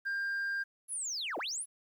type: tone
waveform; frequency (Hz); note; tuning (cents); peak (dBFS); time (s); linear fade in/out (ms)
sine; 1597; G6; +32; -29; 0.05-0.64; 20
type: linear two-way sweep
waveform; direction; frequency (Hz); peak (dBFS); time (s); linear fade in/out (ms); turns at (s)
sine; down then up; 10960 to 265.3 to 10960; -33; 0.88-1.66; 50; 1.38
effects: tanh soft clip ceiling -31 dBFS + 11-bit